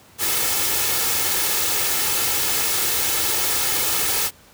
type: noise with comb filter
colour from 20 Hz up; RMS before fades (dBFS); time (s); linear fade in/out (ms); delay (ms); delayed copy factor
white; -21; 0.18-4.31; 50; 2.3; +0.5
effects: pink hiss -50 dBFS RMS until 4.53 s + high-pass 60 Hz 12 dB/octave